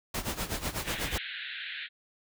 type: noise with tremolo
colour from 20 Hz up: pink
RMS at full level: -31 dBFS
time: 0.14-1.18 s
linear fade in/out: 5 ms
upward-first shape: sine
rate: 8.1 Hz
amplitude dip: 80%
type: band-pass noise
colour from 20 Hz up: pink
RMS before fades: -39 dBFS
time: 0.83-1.89 s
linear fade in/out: 50 ms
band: 1500 to 4000 Hz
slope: 96 dB/octave
effects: none